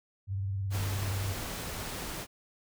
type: tone with vibrato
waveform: sine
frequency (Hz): 97.6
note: G2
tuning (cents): -7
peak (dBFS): -30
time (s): 0.27-1.37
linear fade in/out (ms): 50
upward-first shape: square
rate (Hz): 19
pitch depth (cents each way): 58
type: noise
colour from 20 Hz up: pink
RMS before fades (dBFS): -38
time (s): 0.7-2.27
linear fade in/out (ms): 50
effects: none